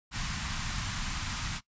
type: band-stop noise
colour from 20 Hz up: pink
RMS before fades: -34 dBFS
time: 0.11-1.61 s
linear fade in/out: 50 ms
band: 220 to 940 Hz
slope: 24 dB/octave
effects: noise-tail reverb RT60 0.1 s tail -18 dB re dry + resampled to 16000 Hz